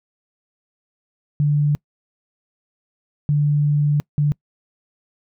sine tone bursts at uneven times, 146.83 Hz, D3, in tune, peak -14 dBFS, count 3, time 1.4-1.75 / 3.29-4 / 4.18-4.32 s, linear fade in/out 0 ms, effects noise-tail reverb RT60 0.1 s tail -26 dB re dry

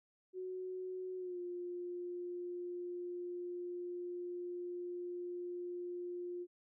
sine tone with pitch glide, 370 to 353.5 Hz, F#4 to F4, 0 to +21 cents, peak -40 dBFS, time 0.33-6.47 s, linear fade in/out 50 ms, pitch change -79 cents, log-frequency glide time 1.17-1.39 s, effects none

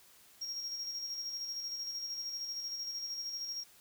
triangle tone with tremolo, 5588 Hz, F8, in tune, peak -35 dBFS, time 0.41-3.64 s, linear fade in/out 10 ms, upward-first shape square, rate 13 Hz, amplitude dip 35%, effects white hiss -61 dBFS RMS until 3.8 s

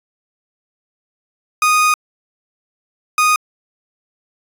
30% pulse tone bursts at uneven times, 1239 Hz, D#6, 8 cents flat, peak -8 dBFS, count 2, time 1.62-1.94 / 3.18-3.36 s, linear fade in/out 2 ms, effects resampled to 32000 Hz

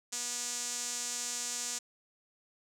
sawtooth tone with band-pass filter, 242.5 Hz, B3, 31 cents flat, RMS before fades -37 dBFS, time 0.12-1.79 s, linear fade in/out 10 ms, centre 7000 Hz, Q 3.3, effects none

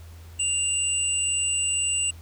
sine tone pair together, 2794 / 7944 Hz, F7 / B8, 0 / +9 cents, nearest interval octave + tritone, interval 1809 cents, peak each -26 / -24 dBFS, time 0.39-2.11 s, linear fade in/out 10 ms, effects added 83 Hz sine -41 dBFS peak until 2.21 s + pink hiss -53 dBFS RMS until 2.21 s

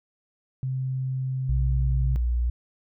sine tone, 130.81 Hz, C3, in tune, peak -25 dBFS, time 0.63-2.16 s, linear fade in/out 0 ms
sine tone with pitch glide, 60.3 to 59.68 Hz, B1 to A#1, -41 to +41 cents, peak -21 dBFS, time 1.49-2.5 s, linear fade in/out 5 ms, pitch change -18 cents, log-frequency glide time 1.69-1.9 s
effects none

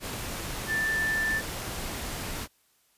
sine tone in noise, 1768 Hz, A6, 8 cents sharp, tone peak -25 dBFS, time 0.67-1.42 s, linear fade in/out 50 ms, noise pink, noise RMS -35 dBFS, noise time 0-2.48 s, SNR +7 dB, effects white hiss -67 dBFS RMS until 2.97 s + resampled to 32000 Hz

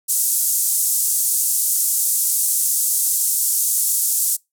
pink band-pass noise, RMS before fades -19 dBFS, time 0.08-4.37 s, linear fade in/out 20 ms, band 7600 to 14000 Hz, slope 24 dB/octave, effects noise-tail reverb RT60 0.2 s tail -25 dB re dry

